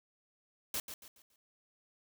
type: noise with echo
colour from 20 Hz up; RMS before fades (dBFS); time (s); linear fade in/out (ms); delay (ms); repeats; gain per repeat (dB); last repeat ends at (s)
white; -36; 0.74-0.8; 2; 140; 4; -9; 1.36
effects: none